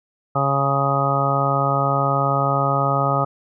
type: harmonic tone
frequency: 138.6 Hz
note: C#3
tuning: in tune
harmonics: 1 / 2 / 3 / 4 / 5 / 6 / 7 / 8 / 9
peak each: -22 / -30 / -30 / -25 / -25 / -26 / -32 / -31 / -21 dBFS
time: 0.35-3.25 s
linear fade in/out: 10 ms
effects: none